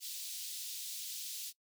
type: high-pass noise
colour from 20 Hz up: pink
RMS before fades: -43 dBFS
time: 0-1.53 s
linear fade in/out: 50 ms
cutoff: 3500 Hz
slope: 24 dB/octave
effects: noise-tail reverb RT60 0.1 s tail -21 dB re dry